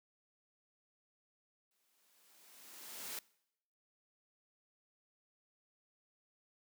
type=noise with exponential growth; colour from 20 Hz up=white; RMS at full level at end=-42 dBFS; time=1.71-3.19 s; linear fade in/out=2 ms; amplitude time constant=320 ms; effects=noise-tail reverb RT60 0.8 s tail -23 dB re dry + high-pass 200 Hz 12 dB/octave